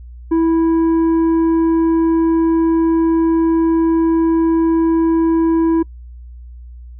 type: tone with tanh clipping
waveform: sine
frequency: 328.1 Hz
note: E4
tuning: 8 cents flat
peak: -12 dBFS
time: 0.31-5.83 s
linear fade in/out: 10 ms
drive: 6 dB
effects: noise-tail reverb RT60 0.1 s tail -26 dB re dry + added 60 Hz sine -32 dBFS peak until 6.99 s